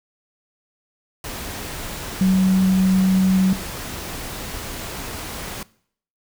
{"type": "tone in noise", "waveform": "sine", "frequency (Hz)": 188.3, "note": "F#3", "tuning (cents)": 31, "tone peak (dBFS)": -13, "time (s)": [2.21, 3.53], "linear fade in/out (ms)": 2, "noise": "pink", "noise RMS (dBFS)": -31, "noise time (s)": [1.24, 5.63], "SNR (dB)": 15, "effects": ["noise-tail reverb RT60 0.6 s tail -21 dB re dry"]}